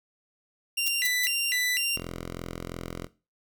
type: tone with vibrato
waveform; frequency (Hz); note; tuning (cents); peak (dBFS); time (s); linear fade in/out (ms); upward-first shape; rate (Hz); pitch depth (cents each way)
sawtooth; 2349; D7; 0; -21; 0.77-1.97; 10; square; 2; 290
type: noise bursts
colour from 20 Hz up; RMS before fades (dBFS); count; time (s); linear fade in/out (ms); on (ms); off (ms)
violet; -28; 3; 0.86-1.258; 5; 26; 160
type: tone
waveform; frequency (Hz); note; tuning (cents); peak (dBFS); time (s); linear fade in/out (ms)
5% pulse; 42.96; F1; -28; -24; 1.95-3.07; 10
effects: noise-tail reverb RT60 0.3 s tail -17 dB re dry